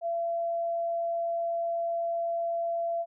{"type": "tone", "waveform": "sine", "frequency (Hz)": 677, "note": "E5", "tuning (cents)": 46, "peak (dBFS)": -27, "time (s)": [0.01, 3.06], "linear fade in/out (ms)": 50, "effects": []}